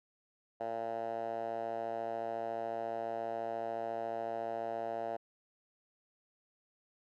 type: tone with band-pass filter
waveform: 10% pulse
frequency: 114.2 Hz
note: A#2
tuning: 35 cents flat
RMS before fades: -38 dBFS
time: 0.6-5.17 s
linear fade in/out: 10 ms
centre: 690 Hz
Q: 3.6
effects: none